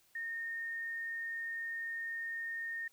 sine tone, 1836 Hz, A#6, 27 cents flat, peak -37 dBFS, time 0.15-2.88 s, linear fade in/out 5 ms, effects white hiss -69 dBFS RMS until 2.92 s

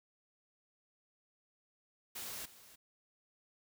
white noise with echo, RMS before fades -44 dBFS, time 2.15-2.46 s, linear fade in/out 10 ms, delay 300 ms, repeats 1, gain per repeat -15 dB, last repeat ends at 2.76 s, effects none

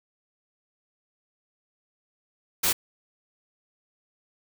white noise, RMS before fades -23 dBFS, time 2.63-2.73 s, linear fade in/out 10 ms, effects none

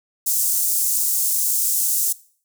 pink high-pass noise, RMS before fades -20 dBFS, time 0.26-2.13 s, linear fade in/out 10 ms, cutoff 7200 Hz, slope 24 dB/octave, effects noise-tail reverb RT60 0.5 s tail -20 dB re dry

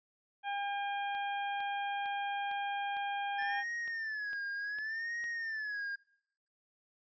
harmonic tone, 805 Hz, G5, 46 cents sharp, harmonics 1 / 2 / 3 / 4, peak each -35 / -41 / -45 / -47 dBFS, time 0.43-3.64 s, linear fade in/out 50 ms
click train, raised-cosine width 0.3 ms, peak -36 dBFS, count 10, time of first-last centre 1.15-5.241 s, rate 2.2 Hz
triangle tone with vibrato, 1743 Hz, A6, 17 cents flat, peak -34 dBFS, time 3.38-5.96 s, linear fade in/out 10 ms, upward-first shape sine, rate 0.68 Hz, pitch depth 130 cents each way
effects noise-tail reverb RT60 0.8 s tail -26 dB re dry + resampled to 16000 Hz

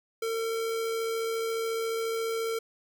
square tone with amplitude modulation, 453.1 Hz, A#4, 49 cents flat, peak -28 dBFS, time 0.22-2.59 s, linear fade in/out 5 ms, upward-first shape sine, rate 74.3 Hz, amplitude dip 25%, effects none

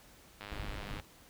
click train, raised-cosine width 0.3 ms, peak -28 dBFS, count 61, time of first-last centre 0.41-0.998 s, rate 102 Hz
brown noise, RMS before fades -42 dBFS, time 0.51-1.01 s, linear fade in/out 10 ms
effects pink hiss -59 dBFS RMS until 1.29 s

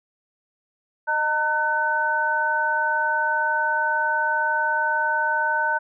sine tone cluster, 614 / 911 / 1508 Hz, D#5 / A#5 / F#6, -23 / -40 / +32 cents, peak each -30 / -23 / -22 dBFS, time 1.07-5.79 s, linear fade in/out 20 ms, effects none

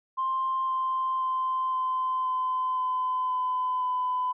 sine tone with pitch steps, 1051 / 1044.3 / 1037.7 / 1031.2 / 1024.6 / 1018.1 / 1011.7 / 1005.3 Hz, C6 / C6 / C6 / C6 / C6 / C6 / B5 / B5, +7 / -4 / -15 / -26 / -37 / -48 / +41 / +30 cents, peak -24 dBFS, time 0.17-4.33 s, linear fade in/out 20 ms, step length 520 ms, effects tanh soft clip ceiling -20 dBFS

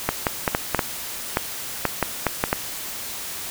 clicks, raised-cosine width 0.5 ms, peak -3 dBFS, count 12, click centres 0.09 / 0.268 / 0.478 / 0.549 / 0.747 / 0.792 / 1.371 / 1.853 / 2.027 / 2.267 / 2.439 / 2.529 s, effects white hiss -32 dBFS RMS until 3.5 s

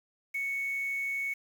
sine tone with quantisation, 2217 Hz, C#7, in tune, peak -30 dBFS, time 0.34-1.34 s, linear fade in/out 10 ms, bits 8, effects none

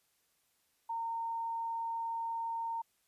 sine tone, 917 Hz, A#5, 29 cents flat, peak -34 dBFS, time 0.89-2.82 s, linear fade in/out 10 ms, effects white hiss -75 dBFS RMS until 3.07 s + resampled to 32000 Hz

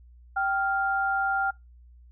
sine tone pair together, 780 / 1397.9 Hz, G5 / F6, -9 / +1 cents, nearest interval minor seventh, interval 1010 cents, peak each -26 dBFS, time 0.36-1.51 s, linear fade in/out 10 ms, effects noise-tail reverb RT60 0.2 s tail -24 dB re dry + added 60 Hz sine -49 dBFS peak until 2.11 s

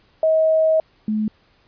sine tone pair in turn, 636 / 214.6 Hz, D#5 / A3, +38 / -43 cents, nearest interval octave + perfect fifth, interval 1881 cents, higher first, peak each -13 / -18 dBFS, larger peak first, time 0.23-0.8 / 1.08-1.28 s, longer first, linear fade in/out 2 ms, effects pink hiss -58 dBFS RMS until 1.67 s + resampled to 11025 Hz

